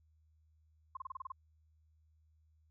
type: tone bursts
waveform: sine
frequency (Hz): 1059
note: C6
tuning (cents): +21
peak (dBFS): -39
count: 8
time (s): 0.95-1.32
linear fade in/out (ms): 5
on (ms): 20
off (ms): 30
effects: added 78 Hz sine -67 dBFS peak until 2.7 s